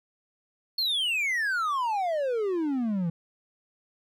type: exponential sweep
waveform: triangle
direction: down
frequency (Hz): 4388 to 161.9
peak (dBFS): -23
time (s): 0.78-3.1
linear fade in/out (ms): 5
effects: none